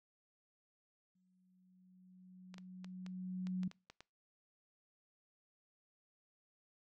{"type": "tone with exponential growth", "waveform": "sine", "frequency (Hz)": 184.2, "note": "F#3", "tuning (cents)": -7, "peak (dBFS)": -34, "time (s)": [1.15, 3.68], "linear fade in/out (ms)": 5, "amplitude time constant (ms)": 550}
{"type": "clicks", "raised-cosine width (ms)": 0.2, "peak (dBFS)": -35, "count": 9, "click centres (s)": [2.542, 2.582, 2.845, 3.064, 3.47, 3.633, 3.714, 3.9, 4.006]}
{"effects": ["noise-tail reverb RT60 0.3 s tail -24 dB re dry"]}